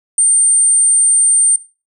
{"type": "tone", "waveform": "sine", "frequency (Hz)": 8870, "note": "C#9", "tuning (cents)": 0, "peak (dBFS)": -7, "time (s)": [0.18, 1.56], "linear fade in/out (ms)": 2, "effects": ["noise-tail reverb RT60 0.3 s tail -17 dB re dry", "tanh soft clip ceiling -4 dBFS"]}